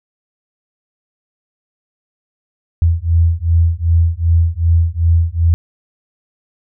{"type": "beating tone pair", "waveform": "sine", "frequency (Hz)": [82.41, 85.01], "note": ["E2", "F2"], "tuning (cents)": [0, -46], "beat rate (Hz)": 2.6, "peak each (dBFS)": -13, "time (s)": [2.82, 5.54], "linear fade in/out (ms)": 0, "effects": []}